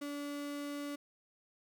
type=tone; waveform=35% pulse; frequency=287.9 Hz; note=D4; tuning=34 cents flat; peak=-37 dBFS; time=0.01-0.96 s; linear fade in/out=10 ms; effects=none